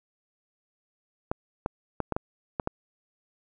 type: clicks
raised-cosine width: 1 ms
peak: -13 dBFS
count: 7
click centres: 1.315 / 1.661 / 2.003 / 2.123 / 2.165 / 2.598 / 2.674 s
effects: none